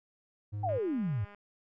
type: tone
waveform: triangle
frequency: 103.83 Hz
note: G#2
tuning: in tune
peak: -32 dBFS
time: 0.52-0.79 s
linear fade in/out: 20 ms
type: exponential sweep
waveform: sine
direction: down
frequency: 813 to 92.8 Hz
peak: -29 dBFS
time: 0.63-1.25 s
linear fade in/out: 10 ms
type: click train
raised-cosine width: 0.5 ms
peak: -38 dBFS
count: 135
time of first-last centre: 0.69-1.347 s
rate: 204 Hz
effects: none